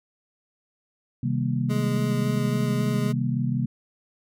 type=chord; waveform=sine; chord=C minor seventh; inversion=none; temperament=just; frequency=130.81 / 156.98 / 196.22 / 235.5 Hz; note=C3 / Eb3 / G3 / Bb3; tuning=0 / +16 / +2 / +18 cents; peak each=-25 / -30 / -30 / -28 dBFS; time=1.23-3.66 s; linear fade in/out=5 ms
type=tone with vibrato; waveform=25% pulse; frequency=208 Hz; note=G#3; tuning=3 cents sharp; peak=-24 dBFS; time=1.69-3.13 s; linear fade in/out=20 ms; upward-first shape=square; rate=3.6 Hz; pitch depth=9 cents each way
effects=none